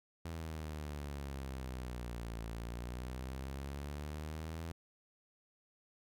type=exponential two-way sweep; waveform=sawtooth; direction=down then up; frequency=83.2 to 56 to 83.2 Hz; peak=-37 dBFS; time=0.25-4.72 s; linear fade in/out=5 ms; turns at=2.43 s; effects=none